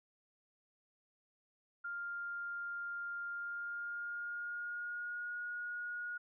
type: tone with pitch glide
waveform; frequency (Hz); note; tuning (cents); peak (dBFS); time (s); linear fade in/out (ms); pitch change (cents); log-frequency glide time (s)
sine; 1400 to 1442.7; F6 to F#6; +4 to -44; -39; 1.84-6.18; 10; +52; 3.3-5.37
effects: none